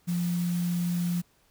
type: tone in noise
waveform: sine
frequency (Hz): 174.61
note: F3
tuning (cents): 0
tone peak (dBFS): -25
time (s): 0.07-1.22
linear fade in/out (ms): 20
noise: white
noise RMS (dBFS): -43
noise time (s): 0.07-1.22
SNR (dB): +15
effects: pink hiss -65 dBFS RMS until 1.5 s